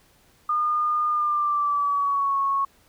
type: tone with pitch glide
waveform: sine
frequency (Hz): 1216 to 1102.3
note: D#6 to C#6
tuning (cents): -40 to -10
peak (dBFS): -20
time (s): 0.49-2.65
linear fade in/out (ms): 5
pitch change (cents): -170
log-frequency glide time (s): 1.09-2.38
effects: pink hiss -59 dBFS RMS until 2.88 s